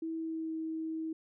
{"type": "tone with pitch glide", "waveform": "sine", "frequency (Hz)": [324.8, 320.3], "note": ["E4", "E4"], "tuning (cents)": [-26, -50], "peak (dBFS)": -34, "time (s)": [0.02, 1.13], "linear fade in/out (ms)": 5, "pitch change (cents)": -24, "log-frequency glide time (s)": [0.16, 0.53], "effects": []}